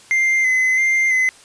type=tone with vibrato; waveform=triangle; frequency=2067 Hz; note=C7; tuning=22 cents flat; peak=-12 dBFS; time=0.11-1.29 s; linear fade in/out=0 ms; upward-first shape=square; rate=1.5 Hz; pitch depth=25 cents each way; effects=white hiss -46 dBFS RMS until 1.44 s + resampled to 22050 Hz